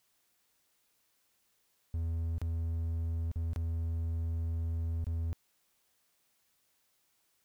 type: tone with dropouts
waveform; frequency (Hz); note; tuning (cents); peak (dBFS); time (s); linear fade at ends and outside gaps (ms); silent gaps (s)
triangle; 82.5; E2; +2; -29; 1.94-5.33; 0; 2.382-2.416 / 3.315-3.358 / 3.533-3.561 / 5.043-5.068
effects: white hiss -74 dBFS RMS until 7.44 s